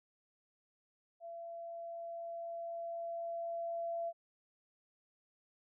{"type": "tone with level ramp", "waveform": "sine", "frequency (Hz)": 676, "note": "E5", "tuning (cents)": 43, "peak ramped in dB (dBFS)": [-44, -35], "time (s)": [1.2, 4.13], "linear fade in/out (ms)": 50, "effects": []}